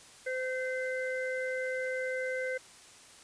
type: harmonic tone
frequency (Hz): 515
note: C5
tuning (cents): -28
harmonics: 1 / 3 / 4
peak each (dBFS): -33 / -38 / -39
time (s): 0.26-2.58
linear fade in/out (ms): 10
effects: white hiss -54 dBFS RMS until 3.23 s + resampled to 22050 Hz